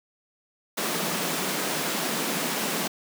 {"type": "high-pass noise", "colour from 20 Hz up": "pink", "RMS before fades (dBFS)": -28, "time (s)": [0.77, 2.88], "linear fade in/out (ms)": 10, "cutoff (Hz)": 160, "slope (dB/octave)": 48, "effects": []}